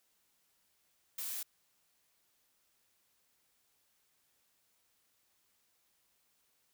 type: noise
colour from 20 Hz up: blue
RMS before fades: -40 dBFS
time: 1.18-1.43 s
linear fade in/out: 5 ms
effects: white hiss -75 dBFS RMS until 6.73 s